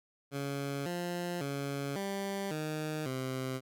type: tone with pitch steps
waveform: 15% pulse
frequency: 140.1 / 175.4 / 140.2 / 197.2 / 154.4 / 130.6 Hz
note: C#3 / F3 / C#3 / G3 / D#3 / C3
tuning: +19 / +8 / +20 / +11 / -13 / -3 cents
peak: -28 dBFS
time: 0.31-3.61 s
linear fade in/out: 50 ms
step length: 550 ms
effects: none